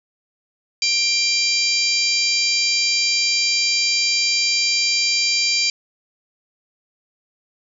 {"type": "harmonic tone", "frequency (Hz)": 790, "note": "G5", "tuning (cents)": 13, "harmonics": [3, 4, 5, 6, 7, 8, 9], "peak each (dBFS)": [-22, -30, -29, -19, -28, -30, -27], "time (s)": [0.82, 5.7], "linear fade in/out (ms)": 2, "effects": []}